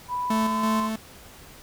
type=tone with pitch glide; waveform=sine; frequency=987.8 to 1039.9 Hz; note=B5 to C6; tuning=0 to -11 cents; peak=-25 dBFS; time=0.08-0.9 s; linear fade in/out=50 ms; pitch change=+89 cents; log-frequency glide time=0.25-0.77 s
type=tone with tremolo; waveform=45% pulse; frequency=220 Hz; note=A3; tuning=in tune; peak=-22 dBFS; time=0.3-0.96 s; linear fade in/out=5 ms; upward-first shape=square; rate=3 Hz; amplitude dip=40%
effects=pink hiss -47 dBFS RMS until 1.62 s